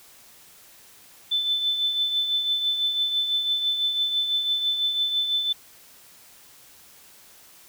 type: tone with tremolo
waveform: sine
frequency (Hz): 3520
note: A7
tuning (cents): 0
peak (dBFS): -19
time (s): 1.31-5.53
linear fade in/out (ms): 10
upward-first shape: triangle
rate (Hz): 6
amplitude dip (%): 55
effects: white hiss -51 dBFS RMS until 7.68 s